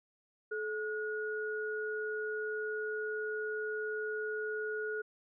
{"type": "tone pair together", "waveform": "sine", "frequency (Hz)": [430.4, 1447.7], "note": ["A4", "F#6"], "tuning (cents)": [-38, -38], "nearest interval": "octave + major sixth", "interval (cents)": 2100, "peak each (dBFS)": [-36, -38], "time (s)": [0.51, 5.02], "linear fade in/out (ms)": 10, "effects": []}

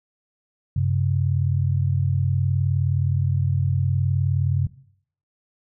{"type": "tone pair together", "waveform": "sine", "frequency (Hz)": [95.04, 134.4], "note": ["F#2", "C3"], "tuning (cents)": [47, 47], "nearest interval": "tritone", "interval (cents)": 600, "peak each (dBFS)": [-21, -21], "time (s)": [0.76, 4.67], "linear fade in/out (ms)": 5, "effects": ["noise-tail reverb RT60 0.6 s tail -17 dB re dry"]}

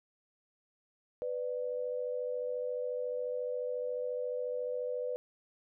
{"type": "tone pair together", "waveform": "sine", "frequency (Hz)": [497.8, 592], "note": ["B4", "D5"], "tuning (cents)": [14, 14], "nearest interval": "minor third", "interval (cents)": 300, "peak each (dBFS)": [-34, -39], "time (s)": [1.22, 5.16], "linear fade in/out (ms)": 0, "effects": []}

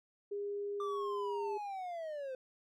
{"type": "tone", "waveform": "sine", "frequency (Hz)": 406.4, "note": "G#4", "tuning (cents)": -38, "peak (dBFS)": -36, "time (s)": [0.31, 1.58], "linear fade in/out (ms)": 10}
{"type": "linear sweep", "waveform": "triangle", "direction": "down", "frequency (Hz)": [1188, 508], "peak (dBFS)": -37, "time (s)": [0.8, 2.35], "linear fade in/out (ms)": 2}
{"effects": []}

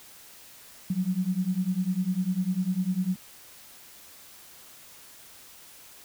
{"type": "beating tone pair", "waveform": "sine", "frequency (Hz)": [179.2, 189.2], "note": ["F3", "F#3"], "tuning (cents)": [45, 39], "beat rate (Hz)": 10, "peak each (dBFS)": [-28, -27], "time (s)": [0.9, 3.16], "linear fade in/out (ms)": 5, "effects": ["white hiss -50 dBFS RMS until 6.04 s"]}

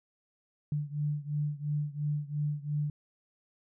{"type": "beating tone pair", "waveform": "sine", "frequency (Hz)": [146.83, 149.73], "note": ["D3", "D3"], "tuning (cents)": [0, 34], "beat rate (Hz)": 2.9, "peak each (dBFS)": [-32, -34], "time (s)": [0.72, 2.9], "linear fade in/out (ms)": 2, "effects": []}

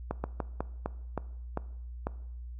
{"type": "slowing click train", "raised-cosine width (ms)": 1, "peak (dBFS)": -17, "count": 8, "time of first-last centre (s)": [0.11, 2.07], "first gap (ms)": 130, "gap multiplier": 1.25, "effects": ["noise-tail reverb RT60 0.8 s tail -19 dB re dry", "added 60 Hz sine -39 dBFS peak until 2.59 s"]}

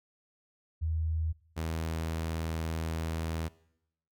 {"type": "tone pair in turn", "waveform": ["sine", "sawtooth"], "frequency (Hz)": [80.1, 81.03], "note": ["E2", "E2"], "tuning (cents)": [-49, -29], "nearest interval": "unison", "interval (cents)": 20, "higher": "second", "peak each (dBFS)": -28, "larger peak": "neither", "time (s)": [[0.81, 1.33], [1.56, 3.49]], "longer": "second", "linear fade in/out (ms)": 20, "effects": ["noise-tail reverb RT60 0.8 s tail -21 dB re dry"]}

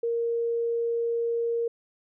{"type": "tone", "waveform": "sine", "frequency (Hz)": 466.2, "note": "A#4", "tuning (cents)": 0, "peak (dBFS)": -24, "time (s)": [0.03, 1.68], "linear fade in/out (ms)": 5, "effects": []}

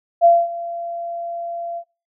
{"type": "tone with ADSR envelope", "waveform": "sine", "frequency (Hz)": 684, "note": "F5", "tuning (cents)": -36, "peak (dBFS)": -7, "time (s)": [0.21, 1.84], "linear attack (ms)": 36, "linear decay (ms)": 230, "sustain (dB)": -18, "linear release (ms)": 68, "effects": ["noise-tail reverb RT60 0.3 s tail -19 dB re dry"]}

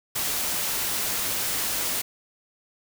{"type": "noise", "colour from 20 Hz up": "white", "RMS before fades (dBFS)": -27, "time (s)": [0.15, 2.02], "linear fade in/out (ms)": 10, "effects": []}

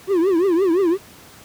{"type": "tone with vibrato", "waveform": "triangle", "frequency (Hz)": 360, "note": "F#4", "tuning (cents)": -47, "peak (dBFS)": -12, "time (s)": [0.07, 0.98], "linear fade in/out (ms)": 50, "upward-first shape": "triangle", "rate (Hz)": 5.8, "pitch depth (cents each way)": 220, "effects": ["pink hiss -44 dBFS RMS until 1.44 s", "high-pass 80 Hz 12 dB/octave"]}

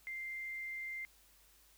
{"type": "tone", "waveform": "sine", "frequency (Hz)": 2093, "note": "C7", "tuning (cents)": 0, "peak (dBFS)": -40, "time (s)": [0.07, 1.05], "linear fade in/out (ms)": 0, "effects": ["added 50 Hz sine -70 dBFS peak until 1.77 s", "white hiss -66 dBFS RMS until 1.77 s"]}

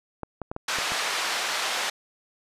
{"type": "clicks", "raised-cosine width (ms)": 1, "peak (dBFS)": -18, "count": 6, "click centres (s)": [0.233, 0.417, 0.515, 0.564, 0.786, 0.92]}
{"type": "band-pass noise", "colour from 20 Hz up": "pink", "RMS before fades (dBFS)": -28, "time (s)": [0.68, 1.9], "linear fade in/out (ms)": 5, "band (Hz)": [890, 6200], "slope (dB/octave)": 12}
{"effects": ["resampled to 32000 Hz"]}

